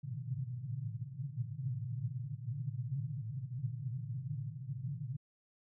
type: band-pass noise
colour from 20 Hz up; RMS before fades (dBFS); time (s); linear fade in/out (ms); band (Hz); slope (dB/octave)
white; -40; 0.03-5.17; 10; 110 to 150; 96
effects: none